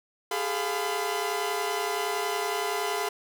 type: tone cluster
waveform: sawtooth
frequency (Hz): 400.8 / 431.5 / 700 / 1008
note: G4 / A4 / F5 / B5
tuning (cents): +38 / -34 / +4 / +35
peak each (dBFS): -29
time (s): 0.31-3.09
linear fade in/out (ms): 5
effects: none